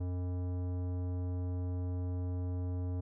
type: tone with tanh clipping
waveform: sine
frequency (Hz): 90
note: F#2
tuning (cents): -47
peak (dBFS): -35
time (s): 0-3.01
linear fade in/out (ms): 10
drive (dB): 15
effects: none